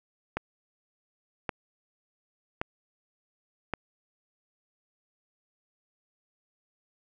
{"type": "click train", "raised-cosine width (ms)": 0.5, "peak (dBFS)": -14, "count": 4, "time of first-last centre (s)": [0.37, 3.737], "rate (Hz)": 0.891, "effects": []}